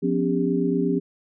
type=tone cluster; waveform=sine; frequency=177 / 252.9 / 281.2 / 399.2 Hz; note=F3 / B3 / C#4 / G4; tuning=+23 / +41 / +25 / +32 cents; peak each=-25 dBFS; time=0.02-1 s; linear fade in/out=20 ms; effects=none